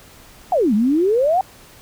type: exponential two-way sweep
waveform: sine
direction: down then up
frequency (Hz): 784 to 199.9 to 784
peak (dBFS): -13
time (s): 0.52-1.41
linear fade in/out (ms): 2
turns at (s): 0.74
effects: pink hiss -45 dBFS RMS until 1.81 s